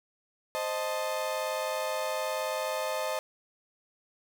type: chord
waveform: 35% pulse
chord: A diminished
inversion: first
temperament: equal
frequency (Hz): 523.3 / 622.3 / 880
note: C5 / Eb5 / A5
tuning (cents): 0 / 0 / 0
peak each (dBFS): -33 / -31 / -35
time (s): 0.55-3.19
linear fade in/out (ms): 0
effects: none